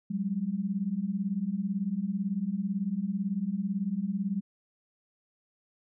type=beating tone pair; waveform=sine; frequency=185 / 203 Hz; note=F#3 / G#3; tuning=0 / -39 cents; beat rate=18 Hz; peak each=-32 / -30 dBFS; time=0.1-4.41 s; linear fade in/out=10 ms; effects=none